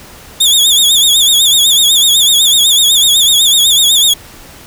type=tone with vibrato; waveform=sawtooth; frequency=3516 Hz; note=A7; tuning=2 cents flat; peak=-3 dBFS; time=0.4-4.14 s; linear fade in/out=10 ms; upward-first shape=sine; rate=8 Hz; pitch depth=110 cents each way; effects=pink hiss -35 dBFS RMS until 4.66 s